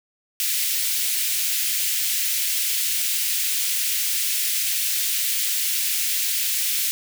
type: high-pass noise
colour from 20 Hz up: white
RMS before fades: -23 dBFS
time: 0.4-6.91 s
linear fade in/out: 0 ms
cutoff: 2100 Hz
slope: 24 dB/octave
effects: none